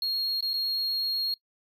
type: tone with dropouts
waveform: triangle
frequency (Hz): 4277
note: C8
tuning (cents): +37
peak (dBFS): -25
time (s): 0.02-1.34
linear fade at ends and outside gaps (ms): 2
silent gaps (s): 0.407-0.425 / 0.534-0.539
effects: noise-tail reverb RT60 0.1 s tail -23 dB re dry